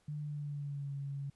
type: tone with pitch glide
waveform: sine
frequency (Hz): 148.9 to 139.73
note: D3 to C#3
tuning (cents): +24 to +14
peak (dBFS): -37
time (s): 0.08-1.3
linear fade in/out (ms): 5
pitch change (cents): -110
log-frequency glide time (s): 0.21-0.93
effects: pink hiss -73 dBFS RMS until 1.35 s + resampled to 24000 Hz